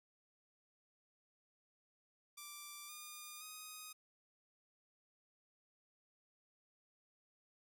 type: tone with pitch steps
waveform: 5% pulse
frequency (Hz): 1174.7 / 1211.2 / 1248.9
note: D6 / D#6 / D#6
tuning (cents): 0 / -47 / +6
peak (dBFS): -38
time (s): 2.37-3.93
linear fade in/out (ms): 10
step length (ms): 520
effects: none